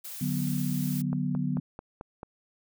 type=noise; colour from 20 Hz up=blue; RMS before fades=-40 dBFS; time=0.04-1.02 s; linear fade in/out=10 ms
type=chord; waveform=sine; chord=B minor; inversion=first; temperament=just; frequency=148.16 / 185.21 / 246.9 Hz; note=D3 / F#3 / B3; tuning=+16 / +2 / 0 cents; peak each=-30 / -31 / -31 dBFS; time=0.21-1.6 s; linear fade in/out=5 ms
type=click train; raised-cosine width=1 ms; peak=-25 dBFS; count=6; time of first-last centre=1.13-2.231 s; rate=4.54 Hz
effects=none